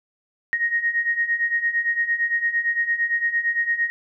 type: beating tone pair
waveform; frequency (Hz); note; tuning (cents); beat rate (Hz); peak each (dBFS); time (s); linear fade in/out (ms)
sine; 1864.7 / 1873.5; A#6 / A#6; 0 / +8; 8.8; -25 / -21; 0.53-3.9; 0
effects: none